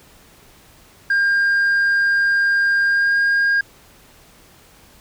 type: tone with pitch glide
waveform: sine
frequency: 1605 to 1619.9 Hz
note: G6 to G#6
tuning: +40 to -44 cents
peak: -11 dBFS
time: 1.1-3.61 s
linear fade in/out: 5 ms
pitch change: +16 cents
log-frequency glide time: 2.85-3.18 s
effects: tanh soft clip ceiling -13 dBFS + pink hiss -49 dBFS RMS until 5 s